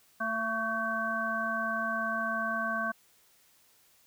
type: harmonic tone with a mistuned harmonic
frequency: 224.3 Hz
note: A3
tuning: 34 cents sharp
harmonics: 1 / 3 / 5 / 7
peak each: -38 / -36 / -34 / -32 dBFS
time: 0.2-2.92 s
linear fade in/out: 10 ms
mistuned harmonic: 7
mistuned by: -31 cents
effects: white hiss -64 dBFS RMS until 4.06 s